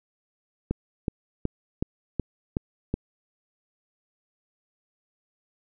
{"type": "click train", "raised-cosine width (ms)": 3, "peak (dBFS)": -12, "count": 7, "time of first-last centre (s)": [0.71, 2.94], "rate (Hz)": 2.69, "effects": []}